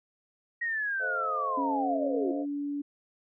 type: linear sweep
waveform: sine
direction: down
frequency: 1902 to 327.8 Hz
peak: -28 dBFS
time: 0.61-2.32 s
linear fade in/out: 10 ms
type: chord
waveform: sine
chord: F dominant seventh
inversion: first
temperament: just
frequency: 436.5 / 523.8 / 628.6 / 698.5 Hz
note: A4 / C5 / Eb5 / F5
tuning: -14 / +2 / +18 / 0 cents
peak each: -41 / -37 / -39 / -41 dBFS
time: 0.99-2.46 s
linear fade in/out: 50 ms
type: tone with pitch glide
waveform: sine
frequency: 277.2 to 287.1 Hz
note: C#4 to D4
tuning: 0 to -39 cents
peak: -30 dBFS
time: 1.57-2.82 s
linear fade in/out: 10 ms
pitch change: +61 cents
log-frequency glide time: 2.31-2.37 s
effects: none